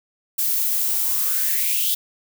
violet noise with high-pass filter sweep, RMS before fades -21 dBFS, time 0.38-1.95 s, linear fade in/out 10 ms, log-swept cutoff 310 to 3500 Hz, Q 5.6, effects none

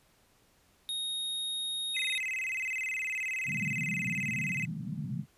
square tone, 3733 Hz, A#7, 2 cents sharp, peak -33 dBFS, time 0.89-2.18 s, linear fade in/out 0 ms
triangle tone with vibrato, 2299 Hz, D7, 37 cents flat, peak -30 dBFS, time 1.94-4.66 s, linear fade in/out 20 ms, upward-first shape square, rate 19 Hz, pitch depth 190 cents each way
white band-pass noise, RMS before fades -37 dBFS, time 3.45-5.26 s, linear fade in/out 50 ms, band 120 to 210 Hz, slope 48 dB/octave
effects pink hiss -66 dBFS RMS until 5.37 s + resampled to 32000 Hz

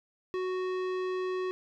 sine tone with tanh clipping, 370 Hz, F#4, in tune, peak -32 dBFS, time 0.34-1.51 s, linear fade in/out 0 ms, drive 17 dB, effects none

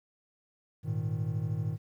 triangle chord, Ab suspended second, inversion none, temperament just, 103.83 / 116.8 / 155.74 Hz, Ab2 / Bb2 / Eb3, 0 / +4 / +2 cents, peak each -32 dBFS, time 0.83-1.78 s, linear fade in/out 50 ms, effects 11-bit

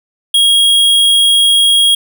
square tone, 3283 Hz, G#7, 21 cents flat, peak -7 dBFS, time 0.34-1.95 s, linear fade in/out 5 ms, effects none

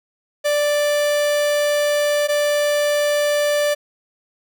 45% pulse tone pair in turn, 587.3 / 587.3 Hz, D5 / D5, 0 / 0 cents, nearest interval unison, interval 0 cents, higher neither, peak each -16 dBFS, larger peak neither, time 0.44-2.28 / 2.28-3.75 s, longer first, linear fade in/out 20 ms, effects none

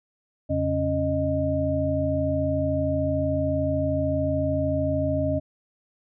sine tone cluster, 85.6 / 139 / 275.4 / 617 Hz, F2 / C#3 / C#4 / D#5, -34 / +5 / -11 / -15 cents, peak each -28 / -30 / -27 / -25 dBFS, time 0.49-5.4 s, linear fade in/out 20 ms, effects none

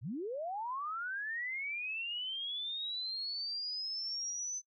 sine linear sweep, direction up, 91.6 to 6130 Hz, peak -36 dBFS, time 0.01-4.62 s, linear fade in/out 50 ms, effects noise-tail reverb RT60 0.1 s tail -24 dB re dry

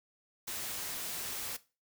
white noise, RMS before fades -39 dBFS, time 0.47-1.57 s, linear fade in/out 10 ms, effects noise-tail reverb RT60 0.3 s tail -17 dB re dry

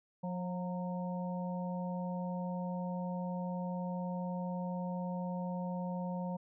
harmonic tone with a mistuned harmonic, 179.2 Hz, F3, 45 cents sharp, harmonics 1 / 3 / 4 / 5, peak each -36 / -43 / -49 / -45 dBFS, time 0.23-6.37 s, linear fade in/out 10 ms, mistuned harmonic 5, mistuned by +46 cents, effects none

